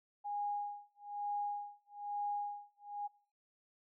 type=tone with tremolo; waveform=sine; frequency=821 Hz; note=G#5; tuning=20 cents flat; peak=-34 dBFS; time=0.24-3.08 s; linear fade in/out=20 ms; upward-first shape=sine; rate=1.1 Hz; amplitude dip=100%; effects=noise-tail reverb RT60 0.6 s tail -25 dB re dry